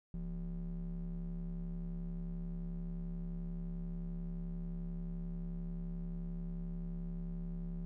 triangle ring-modulated tone, 103.4 Hz, G#2, 7 cents flat, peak -33 dBFS, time 0.14-7.85 s, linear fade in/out 0 ms, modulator 67.7 Hz, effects none

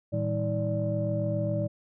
sine tone cluster, 111.5 / 158.8 / 198.9 / 317.5 / 583 Hz, A2 / D#3 / G3 / D#4 / D5, +23 / +36 / +25 / +35 / -13 cents, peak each -29 / -33 / -34 / -36 / -30 dBFS, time 0.12-1.68 s, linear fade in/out 20 ms, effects tanh soft clip ceiling -16 dBFS

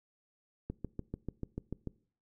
click train, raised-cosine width 3 ms, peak -24 dBFS, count 9, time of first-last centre 0.7-1.873 s, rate 6.82 Hz, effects noise-tail reverb RT60 0.5 s tail -22 dB re dry

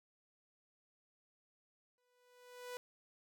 sawtooth tone with exponential growth, 493.9 Hz, B4, in tune, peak -38 dBFS, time 1.98-2.77 s, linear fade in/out 0 ms, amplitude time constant 170 ms, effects none

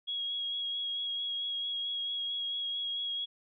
sine tone with vibrato, 3308 Hz, G#7, 8 cents flat, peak -32 dBFS, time 0.07-3.26 s, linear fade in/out 20 ms, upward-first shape sine, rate 4.5 Hz, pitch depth 16 cents each way, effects none

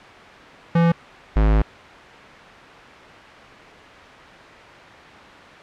square tone pair in turn, 168.4 / 53.04 Hz, E3 / G#1, +37 / +37 cents, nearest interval octave + minor sixth, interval 2000 cents, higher first, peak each -14 / -14 dBFS, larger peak neither, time 0.75-0.92 / 1.36-1.62 s, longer second, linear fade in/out 5 ms, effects white hiss -40 dBFS RMS until 5.62 s + low-pass 2000 Hz 12 dB/octave

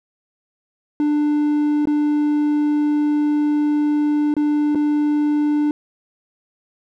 triangle tone with dropouts, 296.7 Hz, D4, 18 cents sharp, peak -13 dBFS, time 1-5.71 s, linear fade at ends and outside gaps 1 ms, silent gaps 1.855-1.872 / 4.34-4.366 / 4.749-4.755 s, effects none

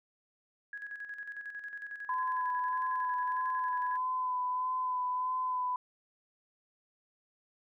sine tone with tremolo, 1664 Hz, G#6, 3 cents sharp, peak -38 dBFS, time 0.73-3.97 s, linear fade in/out 2 ms, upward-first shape square, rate 11 Hz, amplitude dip 55%
sine tone with vibrato, 1009 Hz, B5, 37 cents sharp, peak -30 dBFS, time 2.09-5.76 s, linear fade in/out 2 ms, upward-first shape sine, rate 1.6 Hz, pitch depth 18 cents each way
effects none

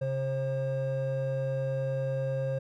triangle tone pair together, 134.8 / 534.2 Hz, C#3 / C5, -48 / +36 cents, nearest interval 2 octaves, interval 2384 cents, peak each -28 dBFS, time 0.01-2.59 s, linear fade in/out 10 ms, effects tanh soft clip ceiling -21 dBFS

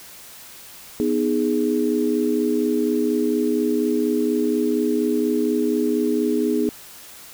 sine chord, G# minor, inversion first, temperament equal, 246.9 / 311.1 / 415.3 Hz, B3 / D#4 / G#4, 0 / 0 / 0 cents, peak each -22 dBFS, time 1-6.69 s, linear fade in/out 0 ms, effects white hiss -42 dBFS RMS until 7.33 s

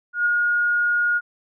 sine tone with ADSR envelope, 1434 Hz, F6, 45 cents sharp, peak -15 dBFS, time 0.13-1.21 s, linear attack 130 ms, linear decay 7 ms, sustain -2 dB, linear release 43 ms, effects none

